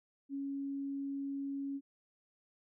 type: tone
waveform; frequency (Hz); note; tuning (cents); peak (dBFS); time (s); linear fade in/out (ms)
sine; 277.2; C#4; 0; -36; 0.29-1.81; 50
effects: none